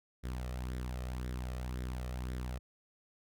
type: tone with flanger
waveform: sawtooth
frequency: 62.5 Hz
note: B1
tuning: 21 cents sharp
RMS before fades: -39 dBFS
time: 0.23-2.59 s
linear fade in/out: 20 ms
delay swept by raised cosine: 0.54 to 1.64 ms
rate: 1.9 Hz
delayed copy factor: +0.5
effects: none